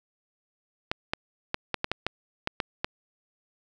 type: clicks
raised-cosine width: 0.3 ms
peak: -10 dBFS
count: 10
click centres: 0.915 / 1.135 / 1.544 / 1.743 / 1.844 / 1.916 / 2.066 / 2.474 / 2.602 / 2.845 s
effects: none